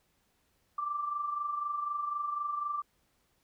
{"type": "tone with amplitude modulation", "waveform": "sine", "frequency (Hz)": 1174.7, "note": "D6", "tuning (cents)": 0, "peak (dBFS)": -29, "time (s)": [0.78, 2.82], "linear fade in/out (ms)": 5, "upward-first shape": "sine", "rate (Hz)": 24, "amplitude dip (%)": 55, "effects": ["pink hiss -73 dBFS RMS until 3.43 s"]}